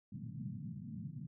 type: band-pass noise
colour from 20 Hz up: pink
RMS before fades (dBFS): -45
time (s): 0.12-1.27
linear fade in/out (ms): 5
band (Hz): 110 to 220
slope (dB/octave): 48
effects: none